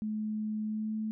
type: tone with pitch glide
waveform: sine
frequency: 214.6 to 217.3 Hz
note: A3 to A3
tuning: -43 to -21 cents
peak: -31 dBFS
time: 0.02-1.11 s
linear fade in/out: 0 ms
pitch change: +22 cents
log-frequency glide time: 0.64-0.95 s
effects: none